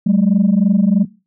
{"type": "tone pair together", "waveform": "sine", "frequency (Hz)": [189, 212.1], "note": ["F#3", "G#3"], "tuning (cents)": [37, 37], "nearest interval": "major second", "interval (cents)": 200, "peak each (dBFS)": -11, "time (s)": [0.06, 1.05], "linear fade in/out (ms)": 10, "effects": ["noise-tail reverb RT60 0.3 s tail -21 dB re dry", "tanh soft clip ceiling -6 dBFS"]}